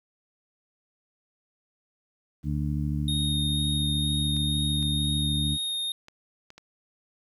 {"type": "harmonic tone", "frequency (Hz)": 73.42, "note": "D2", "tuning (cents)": 0, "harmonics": [1, 2, 3, 4], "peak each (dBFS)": [-30, -28, -33, -35], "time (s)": [2.43, 5.58], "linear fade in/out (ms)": 50}
{"type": "tone with vibrato", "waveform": "square", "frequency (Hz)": 3706, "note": "A#7", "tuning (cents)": -11, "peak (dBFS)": -28, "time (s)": [3.08, 5.92], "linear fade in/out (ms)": 2, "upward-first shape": "sine", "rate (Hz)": 2.1, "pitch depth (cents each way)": 9}
{"type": "clicks", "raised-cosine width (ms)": 0.2, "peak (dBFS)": -29, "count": 5, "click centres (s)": [4.366, 4.827, 6.084, 6.504, 6.58]}
{"effects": ["10-bit"]}